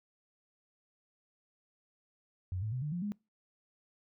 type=tone with pitch steps; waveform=sine; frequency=91.9 / 108.03 / 127 / 149.29 / 175.5 / 206.3 Hz; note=F#2 / A2 / B2 / D3 / F3 / G#3; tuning=-11 / -31 / +49 / +29 / +9 / -11 cents; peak=-33 dBFS; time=2.52-3.12 s; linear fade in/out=0 ms; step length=100 ms; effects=noise-tail reverb RT60 0.3 s tail -26 dB re dry